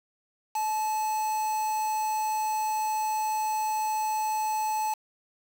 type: tone with quantisation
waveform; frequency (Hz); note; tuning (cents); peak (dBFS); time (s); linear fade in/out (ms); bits
triangle; 863; A5; -34; -24; 0.55-4.94; 5; 6
effects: none